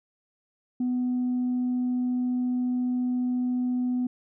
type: tone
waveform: sine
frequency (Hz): 249.2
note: B3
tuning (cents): +16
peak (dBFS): -22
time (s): 0.8-4.07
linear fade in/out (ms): 5
effects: tanh soft clip ceiling -21 dBFS